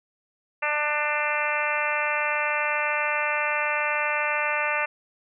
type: harmonic tone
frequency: 297.7 Hz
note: D4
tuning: 24 cents sharp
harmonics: 2 / 3 / 4 / 5 / 6 / 7 / 8 / 9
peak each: -31 / -31 / -31 / -31 / -31 / -31 / -31 / -31 dBFS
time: 0.62-4.86 s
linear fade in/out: 10 ms
effects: none